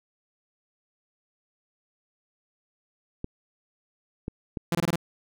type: clicks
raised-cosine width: 3 ms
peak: -18 dBFS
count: 3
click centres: 3.244 / 4.281 / 4.572 s
type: tone bursts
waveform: sawtooth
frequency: 170 Hz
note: F3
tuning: 46 cents flat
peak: -19 dBFS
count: 5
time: 4.72-4.958 s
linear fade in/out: 2 ms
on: 30 ms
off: 22 ms
effects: none